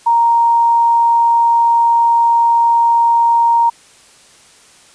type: tone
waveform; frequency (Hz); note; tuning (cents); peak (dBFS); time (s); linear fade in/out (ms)
sine; 932.3; A#5; 0; -8; 0.06-3.7; 10
effects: white hiss -45 dBFS RMS until 4.94 s + resampled to 22050 Hz